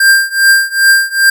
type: tone with tremolo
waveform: square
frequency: 1589 Hz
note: G6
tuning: 23 cents sharp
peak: -3 dBFS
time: 0-1.3 s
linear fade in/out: 5 ms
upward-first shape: triangle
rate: 2.5 Hz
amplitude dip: 95%
effects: none